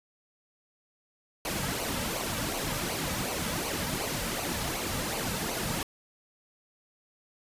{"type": "noise with flanger", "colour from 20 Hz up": "pink", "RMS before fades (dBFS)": -32, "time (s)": [1.45, 5.83], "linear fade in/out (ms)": 2, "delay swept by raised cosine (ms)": [0.56, 2.86], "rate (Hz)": 2.7, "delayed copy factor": -0.6, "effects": ["resampled to 32000 Hz"]}